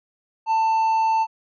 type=tone; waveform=triangle; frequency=890 Hz; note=A5; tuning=20 cents sharp; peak=-15 dBFS; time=0.46-1.27 s; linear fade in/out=50 ms; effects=resampled to 16000 Hz